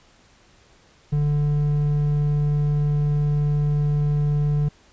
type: tone pair together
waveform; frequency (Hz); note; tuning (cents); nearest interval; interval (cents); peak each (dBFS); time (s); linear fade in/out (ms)
triangle; 41.2 / 146.83; E1 / D3; 0 / 0; octave + minor seventh; 2200; -27 / -16; 1.12-4.69; 10
effects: pink hiss -55 dBFS RMS until 4.92 s + resampled to 16000 Hz